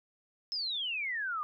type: exponential sweep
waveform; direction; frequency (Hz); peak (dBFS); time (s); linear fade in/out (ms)
sine; down; 5274 to 1179; -32; 0.52-1.43; 0
effects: none